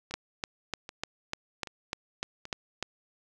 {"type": "two click trains", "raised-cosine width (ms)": 0.2, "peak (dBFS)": [-14, -24], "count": [10, 4], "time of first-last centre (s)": [[0.14, 2.827], [0.11, 2.454]], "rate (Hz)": [3.35, 1.28], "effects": []}